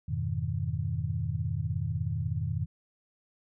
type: chord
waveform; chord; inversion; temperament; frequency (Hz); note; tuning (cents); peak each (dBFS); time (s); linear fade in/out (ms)
sine; F half-diminished seventh; none; equal; 87.31 / 103.83 / 123.47 / 155.56; F2 / Ab2 / Cb3 / Eb3; 0 / 0 / 0 / 0; -34; 0.08-2.66; 10
effects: none